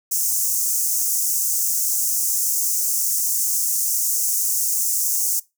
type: high-pass noise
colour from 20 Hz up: pink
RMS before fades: -21 dBFS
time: 0.11-5.4 s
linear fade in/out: 10 ms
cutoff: 6000 Hz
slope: 48 dB/octave
effects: noise-tail reverb RT60 0.2 s tail -20 dB re dry